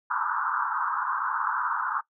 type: band-pass noise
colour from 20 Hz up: white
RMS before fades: -28 dBFS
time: 0.1-2.01 s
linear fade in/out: 10 ms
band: 870 to 1500 Hz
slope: 96 dB/octave
effects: noise-tail reverb RT60 0.1 s tail -19 dB re dry